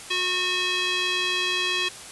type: tone with band-pass filter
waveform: square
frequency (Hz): 364.6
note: F#4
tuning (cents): -25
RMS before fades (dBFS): -25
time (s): 0.1-1.89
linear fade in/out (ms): 10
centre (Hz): 3100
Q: 2.4
effects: white hiss -40 dBFS RMS until 2.11 s + resampled to 24000 Hz